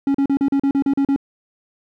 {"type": "tone bursts", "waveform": "triangle", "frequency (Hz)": 276.7, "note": "C#4", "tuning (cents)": -3, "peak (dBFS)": -12, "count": 10, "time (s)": [0.07, 1.162], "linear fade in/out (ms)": 2, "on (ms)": 75, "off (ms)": 38, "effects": []}